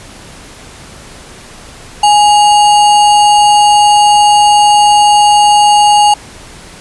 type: tone with sample-and-hold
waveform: sine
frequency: 830.6 Hz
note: G#5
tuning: in tune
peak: -3 dBFS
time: 2.03-6.14 s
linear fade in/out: 5 ms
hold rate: 3675 Hz
effects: pink hiss -33 dBFS RMS until 6.8 s + resampled to 24000 Hz